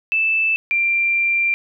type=tone pair in turn; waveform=sine; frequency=2637 / 2370 Hz; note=E7 / D7; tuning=0 / +15 cents; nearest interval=major second; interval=185 cents; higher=first; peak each=-15 dBFS; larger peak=neither; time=0.12-0.56 / 0.71-1.54 s; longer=second; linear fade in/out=0 ms; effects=none